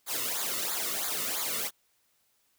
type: noise with flanger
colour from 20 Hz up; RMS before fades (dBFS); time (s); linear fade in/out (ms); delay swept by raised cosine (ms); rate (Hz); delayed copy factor
white; -32; 0.06-1.71; 50; 0.35 to 1.27; 3; -0.85
effects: white hiss -71 dBFS RMS until 2.58 s